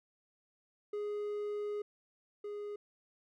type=tone pair in turn; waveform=triangle; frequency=415.3 / 413.4 Hz; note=G#4 / G#4; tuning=0 / -8 cents; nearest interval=unison; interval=8 cents; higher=first; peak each=-33 / -37 dBFS; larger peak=first; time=0.93-1.82 / 2.44-2.76 s; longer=first; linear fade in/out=5 ms; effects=none